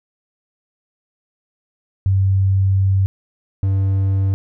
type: tone pair in turn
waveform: sine / triangle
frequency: 96.4 / 96.89 Hz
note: G2 / G2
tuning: -28 / -20 cents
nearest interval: unison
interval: 8 cents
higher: second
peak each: -12 dBFS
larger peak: neither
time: 2.06-3.06 / 3.63-4.34 s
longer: first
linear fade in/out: 0 ms
effects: none